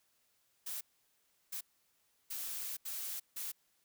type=noise bursts at uneven times; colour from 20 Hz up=blue; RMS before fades=-41 dBFS; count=5; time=0.66-0.81 / 1.52-1.61 / 2.3-2.77 / 2.85-3.2 / 3.36-3.52 s; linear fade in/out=10 ms; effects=white hiss -75 dBFS RMS until 3.84 s